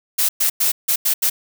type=noise bursts at uneven times; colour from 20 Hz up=blue; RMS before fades=-17 dBFS; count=6; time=0.18-0.29 / 0.4-0.5 / 0.6-0.72 / 0.88-0.96 / 1.05-1.14 / 1.22-1.3 s; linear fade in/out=10 ms; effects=none